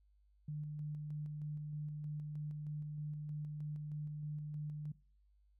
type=tone with tremolo; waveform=sine; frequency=150 Hz; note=D3; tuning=37 cents sharp; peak=-39 dBFS; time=0.48-4.92 s; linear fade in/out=5 ms; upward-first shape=square; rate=3.2 Hz; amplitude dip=25%; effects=noise-tail reverb RT60 0.4 s tail -20 dB re dry + added 50 Hz sine -67 dBFS peak until 5.59 s